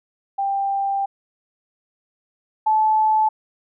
sine tone pair in turn, 790 / 867.5 Hz, G5 / A5, +13 / -25 cents, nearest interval major second, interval 162 cents, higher second, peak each -19 / -14 dBFS, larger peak second, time 0.38-1.06 / 2.66-3.29 s, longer first, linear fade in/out 10 ms, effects none

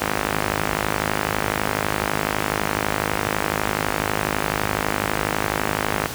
click train, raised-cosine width 0.5 ms, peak -4 dBFS, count 315, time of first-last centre 0.02-6.058 s, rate 52 Hz, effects pink hiss -30 dBFS RMS until 6.14 s + high-pass 60 Hz 12 dB/octave

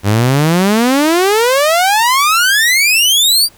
sawtooth exponential sweep, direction up, 96.7 to 4813 Hz, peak -5 dBFS, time 0.03-3.49 s, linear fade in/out 50 ms, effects pink hiss -45 dBFS RMS until 3.57 s

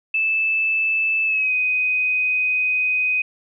sine tone with pitch glide, 2629 to 2504 Hz, E7 to D#7, -5 to +10 cents, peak -17 dBFS, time 0.14-3.22 s, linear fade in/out 5 ms, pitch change -85 cents, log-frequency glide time 1.25-1.53 s, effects none

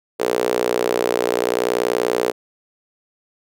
sawtooth tone with high-pass filter, 60.5 Hz, B1, 35 cents flat, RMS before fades -20 dBFS, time 0.19-2.32 s, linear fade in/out 20 ms, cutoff 440 Hz, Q 3.8, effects none

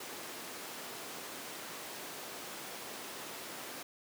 pink high-pass noise, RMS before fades -45 dBFS, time 0-3.83 s, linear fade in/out 5 ms, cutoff 300 Hz, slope 12 dB/octave, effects none

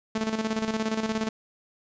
sawtooth tone with tremolo, 220 Hz, A3, in tune, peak -20 dBFS, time 0.15-1.29 s, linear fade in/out 5 ms, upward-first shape square, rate 17 Hz, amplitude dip 60%, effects resampled to 16000 Hz + 10-bit

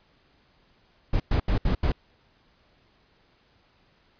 brown noise bursts at uneven times, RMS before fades -22 dBFS, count 5, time 1.13-1.2 / 1.31-1.4 / 1.48-1.58 / 1.65-1.75 / 1.83-1.92 s, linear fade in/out 5 ms, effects pink hiss -63 dBFS RMS until 4.19 s + resampled to 11025 Hz

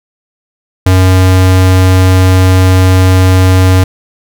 square tone, 93 Hz, F#2, 9 cents sharp, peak -4 dBFS, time 0.86-3.84 s, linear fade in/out 5 ms, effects none

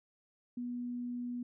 sine tone, 243.8 Hz, B3, 22 cents flat, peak -36 dBFS, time 0.57-1.43 s, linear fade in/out 5 ms, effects none

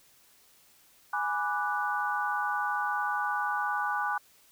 sine chord, G# half-diminished seventh, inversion none, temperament equal, 830.6 / 987.8 / 1174.7 / 1480 Hz, G#5 / B5 / D6 / F#6, 0 / 0 / 0 / 0 cents, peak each -32 / -36 / -33 / -32 dBFS, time 1.13-4.18 s, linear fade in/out 5 ms, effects white hiss -61 dBFS RMS until 4.51 s

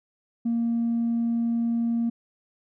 triangle tone with tanh clipping, 232.8 Hz, A#3, 2 cents flat, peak -22 dBFS, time 0.45-2.1 s, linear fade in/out 10 ms, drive 5 dB, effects none

